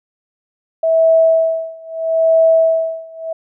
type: tone with tremolo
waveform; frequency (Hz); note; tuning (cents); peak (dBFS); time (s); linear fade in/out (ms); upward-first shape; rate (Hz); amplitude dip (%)
sine; 651; E5; -22; -7; 0.83-3.33; 5; sine; 0.77; 95
effects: none